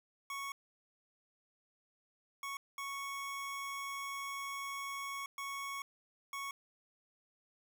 25% pulse tone bursts at uneven times, 1108 Hz, C#6, 1 cent flat, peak -36 dBFS, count 5, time 0.3-0.52 / 2.43-2.57 / 2.78-5.26 / 5.38-5.82 / 6.33-6.51 s, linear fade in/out 2 ms, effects none

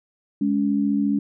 sine tone pair together, 207.7 / 282.3 Hz, G#3 / C#4, 0 / +32 cents, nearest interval perfect fourth, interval 532 cents, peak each -21 dBFS, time 0.41-1.19 s, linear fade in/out 5 ms, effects none

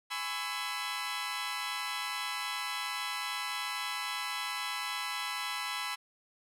15% pulse chord, C# minor seventh, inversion second, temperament equal with one note detuned, 830.6 / 1006.2 / 1108.7 / 1318.5 Hz, G#5 / B5 / C#6 / E6, 0 / +32 / 0 / 0 cents, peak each -35 / -31 / -36 / -33 dBFS, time 0.1-5.96 s, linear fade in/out 20 ms, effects low-pass 12000 Hz 12 dB/octave

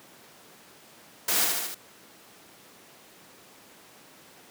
white noise with echo, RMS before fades -25 dBFS, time 1.28-1.45 s, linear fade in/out 5 ms, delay 74 ms, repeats 4, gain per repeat -3 dB, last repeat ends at 1.746 s, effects pink hiss -52 dBFS RMS until 4.5 s + high-pass 200 Hz 12 dB/octave

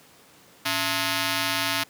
5% pulse ring-modulated tone, 390 Hz, G4, 9 cents flat, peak -9 dBFS, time 0.65-1.84 s, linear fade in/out 10 ms, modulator 502 Hz, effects pink hiss -53 dBFS RMS until 1.89 s + high-pass 150 Hz 12 dB/octave

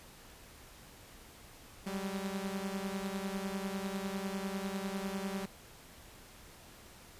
sawtooth beating tone pair, 191.2 / 201.2 Hz, G3 / G3, -43 / +45 cents, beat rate 10 Hz, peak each -34 / -36 dBFS, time 1.86-5.46 s, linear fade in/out 10 ms, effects pink hiss -55 dBFS RMS until 7.19 s + resampled to 32000 Hz

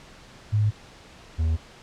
sine / triangle tone pair in turn, 105.6 / 80.11 Hz, G#2 / E2, +29 / -49 cents, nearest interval perfect fourth, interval 478 cents, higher first, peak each -18 dBFS, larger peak neither, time 0.52-0.71 / 1.38-1.57 s, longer neither, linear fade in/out 20 ms, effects pink hiss -48 dBFS RMS until 1.82 s + low-pass 6000 Hz 12 dB/octave

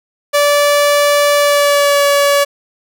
sawtooth tone with pitch glide, 580 to 569 Hz, D5 to C#5, -22 to +45 cents, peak -5 dBFS, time 0.33-2.45 s, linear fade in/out 20 ms, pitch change -33 cents, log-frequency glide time 1.36-2.05 s, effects none

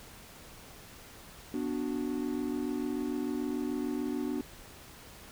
triangle chord, B minor, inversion none, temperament equal, 246.9 / 293.7 / 370 Hz, B3 / D4 / F#4, 0 / 0 / 0 cents, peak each -33 / -32 / -36 dBFS, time 1.54-4.41 s, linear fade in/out 2 ms, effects pink hiss -51 dBFS RMS until 5.31 s

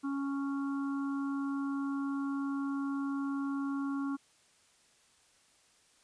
harmonic tone, 277.2 Hz, C#4, in tune, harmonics 1 / 3 / 4 / 5, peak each -32 / -51 / -44 / -47 dBFS, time 0.03-4.17 s, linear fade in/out 20 ms, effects white hiss -66 dBFS RMS until 6.03 s + resampled to 22050 Hz

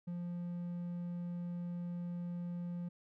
triangle tone, 174.61 Hz, F3, in tune, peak -36 dBFS, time 0.07-2.89 s, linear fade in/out 10 ms, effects none

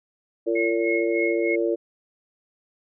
harmonic tone, 114.2 Hz, A#2, 35 cents flat, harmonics 3 / 4 / 5, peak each -23 / -25 / -27 dBFS, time 0.46-1.76 s, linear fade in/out 20 ms
sine tone with tremolo, 2168 Hz, C#7, 39 cents flat, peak -24 dBFS, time 0.55-1.56 s, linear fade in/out 10 ms, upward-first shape sine, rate 3.3 Hz, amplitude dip 80%
effects none

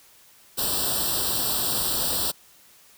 white noise with comb filter, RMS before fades -25 dBFS, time 0.57-2.32 s, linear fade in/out 20 ms, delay 0.23 ms, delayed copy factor +1, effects white hiss -54 dBFS RMS until 2.97 s

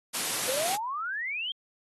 white noise, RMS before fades -30 dBFS, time 0.13-0.77 s, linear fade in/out 20 ms
sine exponential sweep, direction up, 493.9 to 3266 Hz, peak -30 dBFS, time 0.48-1.52 s, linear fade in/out 2 ms
effects high-pass 150 Hz 12 dB/octave + AAC 32 kbps

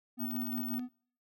triangle tone with tremolo, 249.1 Hz, B3, 15 cents sharp, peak -31 dBFS, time 0.17-0.89 s, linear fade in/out 50 ms, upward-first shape square, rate 5.6 Hz, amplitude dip 30%
sine tone, 15804 Hz, B9, in tune, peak -40 dBFS, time 0.19-0.79 s, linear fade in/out 10 ms
click train, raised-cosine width 0.2 ms, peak -35 dBFS, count 10, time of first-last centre 0.31-0.794 s, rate 18.6 Hz
effects noise-tail reverb RT60 0.5 s tail -25 dB re dry

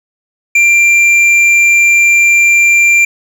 triangle tone with hard clipping, 2372 Hz, D7, 17 cents sharp, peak -6 dBFS, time 0.55-3.05 s, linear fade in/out 5 ms, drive 9 dB, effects none

